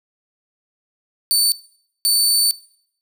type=tone bursts at uneven times; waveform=20% pulse; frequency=4527 Hz; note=C#8; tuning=36 cents sharp; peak=-8 dBFS; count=2; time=1.31-1.52 / 2.05-2.51 s; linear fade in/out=0 ms; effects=noise-tail reverb RT60 0.7 s tail -22 dB re dry